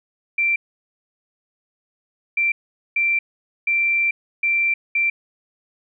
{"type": "tone bursts at uneven times", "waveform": "sine", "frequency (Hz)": 2353, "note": "D7", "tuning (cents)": 3, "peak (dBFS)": -16, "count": 6, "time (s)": [[0.38, 0.56], [2.37, 2.52], [2.96, 3.19], [3.67, 4.11], [4.43, 4.74], [4.95, 5.1]], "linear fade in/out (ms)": 5, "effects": []}